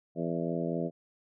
harmonic tone with a mistuned harmonic, 84.3 Hz, E2, 39 cents sharp, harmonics 2 / 3 / 4 / 5 / 6 / 7 / 8, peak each -34 / -36 / -37 / -38 / -39 / -39 / -40 dBFS, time 0.15-0.91 s, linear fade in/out 50 ms, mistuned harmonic 8, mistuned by -31 cents, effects none

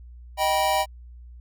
square chord, Eb augmented, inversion none, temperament just, 622.3 / 777.8 / 972.3 Hz, Eb5 / G5 / B5, 0 / -14 / -27 cents, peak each -26 / -24 / -26 dBFS, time 0.37-0.86 s, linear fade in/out 50 ms, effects added 60 Hz sine -41 dBFS peak until 1.4 s

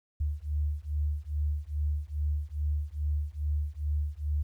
sine beating tone pair, 73.1 / 75.5 Hz, D2 / D2, -7 / +48 cents, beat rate 2.4 Hz, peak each -31 dBFS, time 0.2-4.43 s, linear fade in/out 10 ms, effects 11-bit

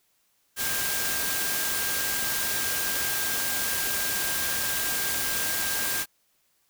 sine tone in noise, 1600 Hz, G6, 35 cents sharp, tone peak -34 dBFS, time 0.56-6.06 s, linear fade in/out 50 ms, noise white, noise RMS -28 dBFS, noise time 0.56-6.06 s, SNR -9 dB, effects white hiss -69 dBFS RMS until 6.69 s

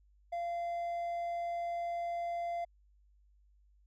sine tone with hard clipping, 689 Hz, F5, 24 cents flat, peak -35 dBFS, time 0.32-2.65 s, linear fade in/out 10 ms, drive 3 dB, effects added 50 Hz sine -63 dBFS peak until 3.86 s

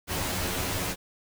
pink noise with comb filter, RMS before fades -30 dBFS, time 0.07-0.96 s, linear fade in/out 50 ms, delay 11 ms, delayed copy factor +0.85, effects none

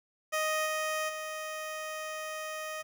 15% pulse tone with level steps, 623 Hz, D#5, 2 cents sharp, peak -22 / -24 / -30 dBFS, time 0.32-2.83 s, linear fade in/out 20 ms, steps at 0.65 / 1.08 s, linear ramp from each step 20 ms, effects 10-bit

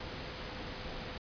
sine tone in noise, 508 Hz, B4, 49 cents sharp, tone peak -52 dBFS, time 0-1.18 s, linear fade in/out 5 ms, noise pink, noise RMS -42 dBFS, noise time 0-1.18 s, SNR -13 dB, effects resampled to 11025 Hz

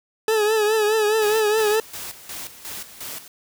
40% pulse tone with vibrato, 429.6 Hz, A4, 41 cents flat, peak -16 dBFS, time 0.28-1.8 s, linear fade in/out 2 ms, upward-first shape triangle, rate 4.8 Hz, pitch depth 74 cents each way
white noise with tremolo, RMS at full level -33 dBFS, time 1.22-3.28 s, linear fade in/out 2 ms, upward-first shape square, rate 2.8 Hz, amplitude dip 70%
effects none

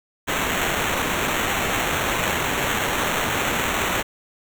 white noise with sample-and-hold, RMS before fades -23 dBFS, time 0.27-4.03 s, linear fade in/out 20 ms, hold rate 4900 Hz, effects none

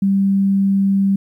sine tone, 196 Hz, G3, in tune, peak -12 dBFS, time 0.02-1.16 s, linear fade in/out 5 ms, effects 9-bit

